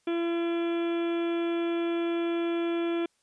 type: harmonic tone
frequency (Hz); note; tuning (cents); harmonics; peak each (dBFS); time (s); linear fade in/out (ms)
338.8; E4; +48; 1 / 2 / 3 / 4 / 5 / 6 / 7 / 8 / 9 / 10; -26 / -38 / -45 / -43 / -47 / -54 / -43 / -52 / -52 / -47; 0.07-3.06; 5
effects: white hiss -71 dBFS RMS until 3.22 s + resampled to 22050 Hz